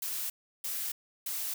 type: noise bursts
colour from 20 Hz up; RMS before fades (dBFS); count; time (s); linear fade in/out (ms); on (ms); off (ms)
blue; -35; 3; 0.02-1.54; 5; 280; 340
effects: none